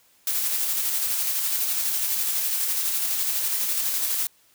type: noise with tremolo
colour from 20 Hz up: blue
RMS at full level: -24 dBFS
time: 0.27-4.27 s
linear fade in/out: 2 ms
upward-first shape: square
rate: 12 Hz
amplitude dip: 25%
effects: white hiss -60 dBFS RMS until 4.54 s